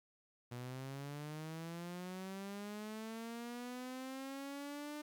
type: linear sweep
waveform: sawtooth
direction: up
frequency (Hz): 120 to 300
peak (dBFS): -40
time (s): 0.51-5.02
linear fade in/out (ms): 10
effects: 12-bit